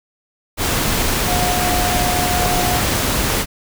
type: tone in noise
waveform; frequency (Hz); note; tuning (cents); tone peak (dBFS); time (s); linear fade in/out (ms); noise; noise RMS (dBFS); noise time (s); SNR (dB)
sine; 718; F5; +48; -20; 1.25-2.82; 50; pink; -18; 0.57-3.46; -5
effects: none